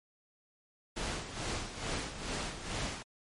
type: noise with tremolo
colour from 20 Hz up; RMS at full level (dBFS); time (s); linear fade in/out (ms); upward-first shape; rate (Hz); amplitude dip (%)
pink; -35; 0.96-3.03; 10; sine; 2.3; 65
effects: low-pass 8000 Hz 12 dB/octave + MP3 48 kbps